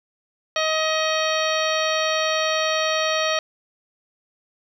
harmonic tone, 630 Hz, D#5, 21 cents sharp, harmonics 1 / 2 / 3 / 4 / 5 / 6 / 7 / 9, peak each -23 / -26 / -28 / -29 / -30 / -31 / -31 / -33 dBFS, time 0.56-3.39 s, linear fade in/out 2 ms, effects 9-bit

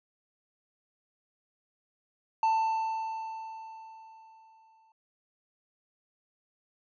triangle tone with exponential decay, 889 Hz, A5, 18 cents sharp, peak -20 dBFS, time 2.43-4.92 s, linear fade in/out 2 ms, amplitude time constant 540 ms, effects resampled to 16000 Hz

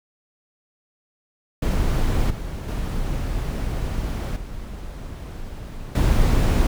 brown noise with level steps, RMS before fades -20 / -29 / -25 / -33 / -17 dBFS, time 1.62-6.67 s, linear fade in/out 5 ms, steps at 2.3 / 2.68 / 4.36 / 5.95 s, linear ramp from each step 5 ms, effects none

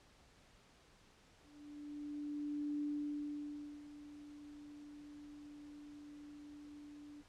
sine tone with ADSR envelope, 293.7 Hz, D4, in tune, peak -36 dBFS, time 1.42-7.23 s, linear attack 1400 ms, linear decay 1000 ms, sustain -15 dB, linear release 31 ms, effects pink hiss -66 dBFS RMS until 7.28 s + low-pass 7000 Hz 12 dB/octave

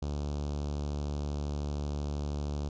sawtooth tone with notch filter, 72.9 Hz, D2, 12 cents flat, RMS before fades -34 dBFS, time 0.02-2.69 s, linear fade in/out 5 ms, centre 1900 Hz, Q 0.57, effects resampled to 16000 Hz

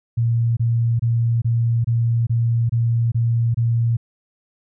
sine tone bursts, 116.54 Hz, A#2, in tune, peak -15 dBFS, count 9, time 0.17-3.97 s, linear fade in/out 10 ms, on 400 ms, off 25 ms, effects none

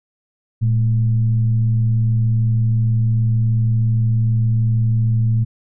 sine tone with frequency modulation, 114.1 Hz, A#2, 37 cents flat, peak -13 dBFS, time 0.61-5.45 s, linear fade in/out 20 ms, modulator 97.3 Hz, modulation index 0.35, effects none

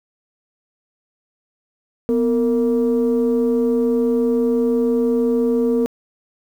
sine tone pair together, 246.5 / 460 Hz, B3 / A#4, -3 / -23 cents, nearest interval major seventh, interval 1080 cents, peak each -16 dBFS, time 2.09-5.86 s, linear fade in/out 0 ms, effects tanh soft clip ceiling -10 dBFS + 8-bit

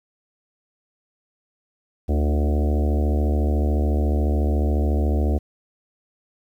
harmonic tone with a mistuned harmonic, 74 Hz, D2, 14 cents sharp, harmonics 1 / 3 / 4 / 5 / 6 / 7 / 8 / 9 / 10, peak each -18 / -28 / -30 / -32 / -34 / -35 / -36 / -37 / -38 dBFS, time 2.08-5.39 s, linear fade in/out 20 ms, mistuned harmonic 5, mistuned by -30 cents, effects 9-bit

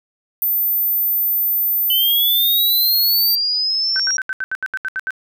sine tone, 14080 Hz, A9, in tune, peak -15 dBFS, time 0.42-3.35 s, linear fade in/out 0 ms
sine linear sweep, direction up, 3000 to 5670 Hz, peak -16 dBFS, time 1.9-4.17 s, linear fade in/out 2 ms
sine tone bursts, 1535 Hz, G6, 37 cents flat, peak -19 dBFS, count 11, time 3.96-5.106 s, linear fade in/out 0 ms, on 36 ms, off 75 ms
effects none

